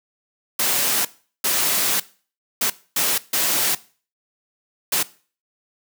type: noise bursts at uneven times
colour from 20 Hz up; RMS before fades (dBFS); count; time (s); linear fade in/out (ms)
white; -20; 6; 0.59-1.05 / 1.44-2 / 2.61-2.7 / 2.96-3.18 / 3.33-3.75 / 4.92-5.03; 5
effects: noise-tail reverb RT60 0.4 s tail -19 dB re dry + high-pass 150 Hz 12 dB/octave